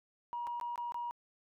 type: tone with dropouts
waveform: sine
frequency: 955 Hz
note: A#5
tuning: 42 cents sharp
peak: -35 dBFS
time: 0.33-1.11 s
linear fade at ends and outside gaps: 0 ms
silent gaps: 0.469-0.473 / 0.599-0.612 / 0.758-0.778 / 0.921-0.944 s
effects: tanh soft clip ceiling -31 dBFS